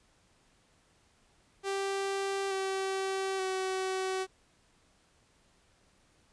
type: tone with pitch steps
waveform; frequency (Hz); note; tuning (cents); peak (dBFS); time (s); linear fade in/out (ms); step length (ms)
sawtooth; 392 / 384.8 / 377.8; G4 / G4 / F#4; 0 / -32 / +36; -27; 1.63-4.27; 50; 880
effects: pink hiss -67 dBFS RMS until 6.32 s + resampled to 22050 Hz